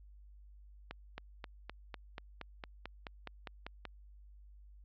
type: accelerating click train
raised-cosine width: 0.3 ms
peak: -26 dBFS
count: 14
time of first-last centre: 0.91-3.853 s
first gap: 270 ms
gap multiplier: 0.97
effects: added 50 Hz sine -54 dBFS peak until 4.84 s + low-pass 4000 Hz 12 dB/octave